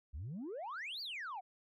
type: exponential two-way sweep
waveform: sine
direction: up then down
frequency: 61.74 to 4800 to 703 Hz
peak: -39 dBFS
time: 0.13-1.41 s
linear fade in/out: 20 ms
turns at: 1.01 s
effects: tanh soft clip ceiling -39 dBFS